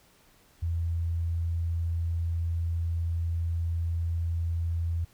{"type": "tone", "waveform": "sine", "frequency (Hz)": 83.9, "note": "E2", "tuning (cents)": 31, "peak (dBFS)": -26, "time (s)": [0.62, 5.05], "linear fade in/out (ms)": 10, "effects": ["pink hiss -61 dBFS RMS until 5.13 s"]}